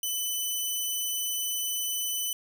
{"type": "tone", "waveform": "10% pulse", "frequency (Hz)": 3004, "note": "F#7", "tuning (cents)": 26, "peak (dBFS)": -20, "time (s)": [0.03, 2.33], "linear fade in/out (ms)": 2, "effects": []}